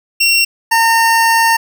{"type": "tone pair in turn", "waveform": "25% pulse", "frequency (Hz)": [2734, 912.4], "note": ["F7", "A#5"], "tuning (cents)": [-37, -37], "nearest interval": "octave + perfect fifth", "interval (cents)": 1900, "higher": "first", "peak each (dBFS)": -5, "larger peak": "neither", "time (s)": [[0.2, 0.45], [0.71, 1.57]], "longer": "second", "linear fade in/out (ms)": 10, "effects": []}